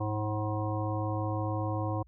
harmonic tone with a mistuned harmonic, 106.7 Hz, G#2, 47 cents sharp, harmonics 1 / 3 / 5 / 7 / 9 / 10, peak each -31 / -36 / -38 / -39 / -41 / -41 dBFS, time 0-2.03 s, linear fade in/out 10 ms, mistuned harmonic 1, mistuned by -25 cents, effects added 60 Hz sine -56 dBFS peak until 2.07 s

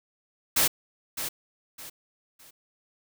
white noise with echo, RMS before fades -22 dBFS, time 0.56-0.68 s, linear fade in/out 10 ms, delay 610 ms, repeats 3, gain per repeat -10 dB, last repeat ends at 2.51 s, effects none

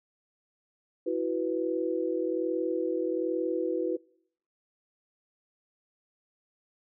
sine chord, E suspended second, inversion none, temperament just, 329.6 / 370.8 / 494.4 Hz, E4 / F#4 / B4, 0 / +4 / +2 cents, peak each -31 dBFS, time 1.06-3.97 s, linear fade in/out 10 ms, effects noise-tail reverb RT60 0.7 s tail -26 dB re dry

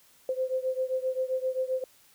sine beating tone pair, 515 / 522.6 Hz, C5 / C5, -28 / -2 cents, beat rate 7.6 Hz, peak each -29 / -31 dBFS, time 0.29-1.84 s, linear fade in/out 2 ms, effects white hiss -60 dBFS RMS until 2.14 s

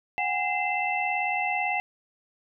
sine tone cluster, 732 / 810 / 2068 / 2663 Hz, F#5 / G#5 / C7 / E7, -19 / -43 / -21 / +17 cents, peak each -30 dBFS, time 0.18-1.8 s, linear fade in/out 0 ms, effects none

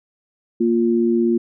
sine tone pair together, 233.1 / 349.5 Hz, A#3 / F4, 0 / +1 cents, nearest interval perfect fifth, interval 701 cents, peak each -17 dBFS, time 0.6-1.38 s, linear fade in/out 10 ms, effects none

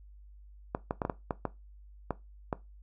clicks, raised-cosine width 1 ms, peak -16 dBFS, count 9, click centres 0.749 / 0.909 / 1.018 / 1.051 / 1.098 / 1.308 / 1.453 / 2.107 / 2.528 s, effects noise-tail reverb RT60 0.2 s tail -17 dB re dry + added 50 Hz sine -50 dBFS peak until 2.82 s

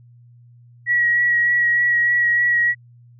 sine tone with vibrato, 1916 Hz, A#6, 47 cents sharp, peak -14 dBFS, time 0.86-2.75 s, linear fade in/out 50 ms, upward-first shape sine, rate 3.3 Hz, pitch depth 15 cents each way, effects added 120 Hz sine -45 dBFS peak until 3.19 s

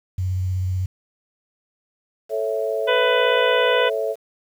sine tone with vibrato, 92.5 Hz, F#2, in tune, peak -20 dBFS, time 0.18-0.86 s, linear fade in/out 5 ms, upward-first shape triangle, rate 16 Hz, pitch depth 27 cents each way
sine chord, A major, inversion none, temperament equal, 440 / 554.4 / 659.3 Hz, A4 / C#5 / E5, 0 / 0 / 0 cents, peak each -24 / -26 / -25 dBFS, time 2.29-4.16 s, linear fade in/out 50 ms
harmonic tone, 498 Hz, B4, 14 cents sharp, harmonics 1 / 2 / 3 / 4 / 5 / 6 / 7, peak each -19 / -24 / -24 / -28 / -29 / -27 / -30 dBFS, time 2.87-3.9 s, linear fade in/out 20 ms
effects 8-bit

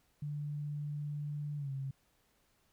sine tone with pitch glide, 147.1 to 135.67 Hz, D3 to C#3, +3 to -37 cents, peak -36 dBFS, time 0.22-1.91 s, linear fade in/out 5 ms, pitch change -140 cents, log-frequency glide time 1.57-1.71 s, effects pink hiss -73 dBFS RMS until 2.72 s

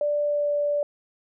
sine tone with pitch glide, 587.3 to 583.2 Hz, D5 to D5, 0 to -12 cents, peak -21 dBFS, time 0.01-0.83 s, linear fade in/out 2 ms, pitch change -12 cents, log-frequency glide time 0.22-0.51 s, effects none

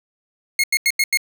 sawtooth tone bursts, 2158 Hz, C#7, 47 cents flat, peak -11 dBFS, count 5, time 0.59-1.173 s, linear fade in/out 2 ms, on 47 ms, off 87 ms, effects none

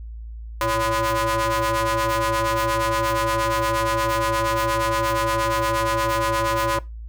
sawtooth ring-modulated tone, 225.5 Hz, A3, 43 cents sharp, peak -13 dBFS, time 0.61-6.79 s, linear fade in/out 2 ms, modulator 785 Hz, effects noise-tail reverb RT60 0.2 s tail -18 dB re dry + added 56 Hz sine -32 dBFS peak until 7.08 s

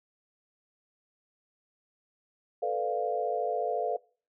sine chord, B half-diminished seventh, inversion third, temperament equal, 440 / 493.9 / 587.3 / 698.5 Hz, A4 / B4 / D5 / F5, 0 / 0 / 0 / 0 cents, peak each -33 / -33 / -35 / -31 dBFS, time 2.62-3.97 s, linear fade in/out 10 ms, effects noise-tail reverb RT60 0.4 s tail -23 dB re dry

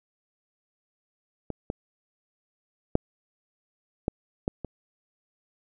clicks, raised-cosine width 2 ms, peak -18 / -16 / -6 / -11 / -12 / -20 dBFS, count 6, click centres 1.503 / 1.701 / 2.954 / 4.081 / 4.479 / 4.647 s, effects none

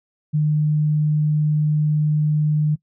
sine tone, 151.5 Hz, D#3, 46 cents flat, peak -15 dBFS, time 0.33-2.76 s, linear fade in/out 20 ms, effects noise-tail reverb RT60 0.1 s tail -21 dB re dry

